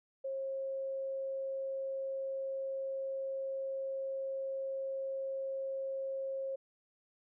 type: tone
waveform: sine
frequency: 538 Hz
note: C5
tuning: 48 cents sharp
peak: -35 dBFS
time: 0.24-6.56 s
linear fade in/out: 10 ms
effects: none